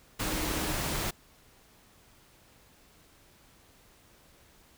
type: tone in noise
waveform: sine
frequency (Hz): 310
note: D#4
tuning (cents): -6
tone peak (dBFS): -38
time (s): 0.22-0.73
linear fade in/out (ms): 10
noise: pink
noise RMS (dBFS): -32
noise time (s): 0.19-1.11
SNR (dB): -9
effects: pink hiss -60 dBFS RMS until 4.77 s